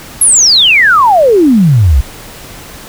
sine exponential sweep, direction down, 11430 to 59.6 Hz, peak -3 dBFS, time 0.21-2.01 s, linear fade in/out 5 ms, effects pink hiss -30 dBFS RMS until 2.88 s

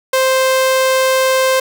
sawtooth tone, 523.3 Hz, C5, in tune, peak -7 dBFS, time 0.13-1.6 s, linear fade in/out 5 ms, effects none

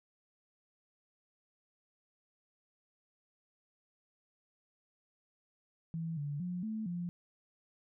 sine tone with pitch steps, 164.1 / 144.7 / 178.5 / 218.6 / 174.7 Hz, E3 / D3 / F3 / A3 / F3, -8 / -25 / +38 / -11 / +1 cents, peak -35 dBFS, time 5.94-7.09 s, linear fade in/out 0 ms, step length 230 ms, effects none

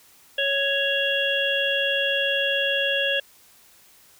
harmonic tone, 554.4 Hz, C#5, in tune, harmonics 1 / 3 / 5 / 6, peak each -26 / -26 / -26 / -26 dBFS, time 0.38-3.2 s, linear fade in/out 5 ms, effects white hiss -54 dBFS RMS until 4.19 s

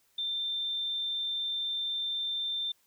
sine tone, 3576 Hz, A7, 27 cents sharp, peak -30 dBFS, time 0.18-2.72 s, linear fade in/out 5 ms, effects white hiss -69 dBFS RMS until 2.86 s

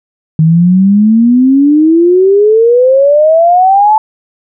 sine exponential sweep, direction up, 155.56 to 880 Hz, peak -3 dBFS, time 0.39-3.98 s, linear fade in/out 2 ms, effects none

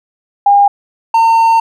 sine / triangle tone pair in turn, 808 / 909.1 Hz, G#5 / A#5, -48 / -44 cents, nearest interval major second, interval 204 cents, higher second, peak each -4 dBFS, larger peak neither, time 0.46-0.68 / 1.14-1.6 s, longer second, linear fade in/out 5 ms, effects none

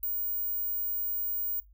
sine tone, 15410 Hz, B9, 44 cents flat, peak -28 dBFS, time 0.03-1.6 s, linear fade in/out 2 ms, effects noise-tail reverb RT60 0.2 s tail -21 dB re dry + added 50 Hz sine -54 dBFS peak until 1.73 s

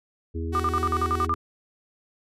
harmonic tone, 82.5 Hz, E2, 2 cents sharp, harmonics 1 / 3 / 4 / 5, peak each -28 / -36 / -36 / -36 dBFS, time 0.34-1.35 s, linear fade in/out 20 ms
sawtooth tone with tremolo, 375 Hz, F#4, 23 cents sharp, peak -27 dBFS, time 0.52-1.27 s, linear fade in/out 20 ms, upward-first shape triangle, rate 4.6 Hz, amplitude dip 35%
sine tone bursts, 1200 Hz, D6, 37 cents sharp, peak -21 dBFS, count 9, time 0.55-1.34 s, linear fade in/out 0 ms, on 46 ms, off 47 ms
effects resampled to 32000 Hz

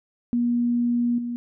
sine tone with level steps, 239.6 Hz, A#3, 48 cents sharp, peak -19 / -26 dBFS, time 0.33-1.36 s, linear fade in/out 0 ms, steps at 1.18 s, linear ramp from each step 5 ms, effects none

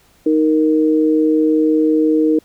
sine tone pair together, 311.8 / 466.2 Hz, D#4 / A#4, +4 / 0 cents, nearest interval perfect fifth, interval 696 cents, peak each -12 / -16 dBFS, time 0.26-2.39 s, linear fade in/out 5 ms, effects pink hiss -53 dBFS RMS until 2.44 s

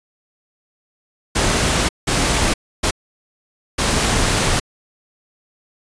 pink noise bursts at uneven times, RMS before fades -17 dBFS, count 4, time 1.35-1.89 / 2.07-2.54 / 2.83-2.91 / 3.78-4.6 s, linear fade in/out 10 ms, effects resampled to 22050 Hz

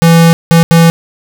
square tone bursts at uneven times, 166.6 Hz, E3, 19 cents sharp, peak -3 dBFS, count 3, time 0.02-0.33 / 0.51-0.63 / 0.71-0.9 s, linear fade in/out 0 ms, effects none

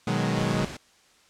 sawtooth chord, G# minor seventh, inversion first, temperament equal, 123.47 / 155.56 / 185 / 207.7 Hz, B2 / D#3 / F#3 / G#3, 0 / 0 / 0 / 0 cents, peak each -25 dBFS, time 0.07-0.65 s, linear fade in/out 5 ms
pink noise, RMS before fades -38 dBFS, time 0.36-0.77 s, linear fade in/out 5 ms
effects white hiss -59 dBFS RMS until 1.29 s + low-pass 7000 Hz 12 dB/octave

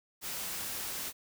white noise, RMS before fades -38 dBFS, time 0.21-1.13 s, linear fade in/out 50 ms, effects none

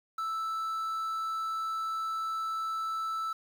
triangle tone with quantisation, 1318.5 Hz, E6, in tune, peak -29 dBFS, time 0.18-3.33 s, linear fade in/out 5 ms, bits 9, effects none

